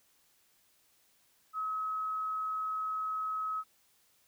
sine tone, 1280 Hz, D#6, 49 cents sharp, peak -32 dBFS, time 1.53-3.64 s, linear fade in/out 50 ms, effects white hiss -69 dBFS RMS until 4.27 s

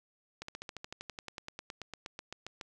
slowing click train, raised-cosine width 0.2 ms, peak -24 dBFS, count 23, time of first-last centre 0.42-2.612 s, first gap 64 ms, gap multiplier 1.04, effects none

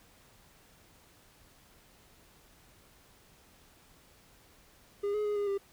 triangle tone with pitch steps, 405.9 / 421.4 / 415.8 / 408.3 / 396.7 Hz, G#4 / G#4 / G#4 / G#4 / G4, -40 / +25 / +2 / -29 / +21 cents, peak -27 dBFS, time 5.03-5.58 s, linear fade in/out 10 ms, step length 110 ms, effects pink hiss -61 dBFS RMS until 5.72 s

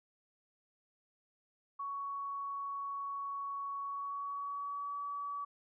sine tone with pitch glide, 1117 to 1142.4 Hz, C#6 to D6, +13 to -48 cents, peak -37 dBFS, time 1.79-5.45 s, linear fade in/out 10 ms, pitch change +39 cents, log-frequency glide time 3.82-4.97 s, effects none

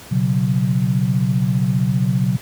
sine chord, B suspended second, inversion none, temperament equal, 123.47 / 138.59 / 185 Hz, B2 / C#3 / F#3, 0 / 0 / 0 cents, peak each -19 dBFS, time 0.11-2.37 s, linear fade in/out 10 ms, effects pink hiss -39 dBFS RMS until 2.41 s + high-pass 60 Hz 12 dB/octave

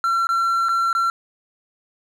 triangle tone with dropouts, 1358 Hz, F6, 49 cents flat, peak -15 dBFS, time 0.04-1.1 s, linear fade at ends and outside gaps 1 ms, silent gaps 0.27-0.29 / 0.686-0.691 / 0.929-0.95 s, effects none

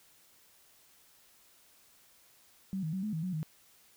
sine tone with pitch steps, 191.9 / 157.8 / 189.5 / 212.9 / 159.9 / 184.1 / 155.9 Hz, G3 / D#3 / F#3 / G#3 / D#3 / F#3 / D#3, -37 / +25 / +42 / +43 / +48 / -8 / +4 cents, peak -32 dBFS, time 2.73-3.43 s, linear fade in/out 0 ms, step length 100 ms, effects white hiss -63 dBFS RMS until 3.96 s

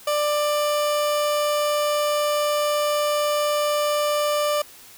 30% pulse tone, 592 Hz, D5, 14 cents sharp, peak -17 dBFS, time 0.07-4.62 s, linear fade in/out 5 ms, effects white hiss -46 dBFS RMS until 4.97 s

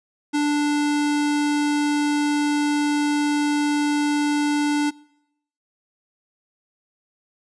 square tone, 293.7 Hz, D4, in tune, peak -19 dBFS, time 0.33-4.91 s, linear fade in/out 20 ms, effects noise-tail reverb RT60 0.8 s tail -24 dB re dry + resampled to 22050 Hz

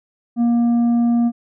sine tone with tanh clipping, 236.3 Hz, A#3, 24 cents sharp, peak -14 dBFS, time 0.36-1.32 s, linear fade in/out 50 ms, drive 5 dB, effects none

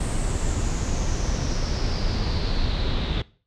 brown noise with low-pass filter sweep, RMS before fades -24 dBFS, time 0-3.22 s, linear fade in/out 5 ms, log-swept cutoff 8500 to 3600 Hz, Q 6.3, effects noise-tail reverb RT60 0.4 s tail -20 dB re dry

